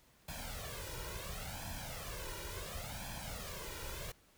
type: noise with flanger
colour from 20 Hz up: pink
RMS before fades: -44 dBFS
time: 0.28-4.12 s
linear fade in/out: 5 ms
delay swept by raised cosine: 1.2 to 2.09 ms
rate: 0.71 Hz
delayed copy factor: +0.8
effects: pink hiss -67 dBFS RMS until 4.37 s